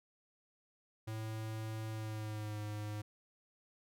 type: tone with pitch glide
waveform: square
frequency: 110 to 105.34 Hz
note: A2 to G#2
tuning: 0 to +25 cents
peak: -40 dBFS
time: 1.07-3.02 s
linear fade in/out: 10 ms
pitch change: -75 cents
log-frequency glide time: 1.9-2.6 s
effects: none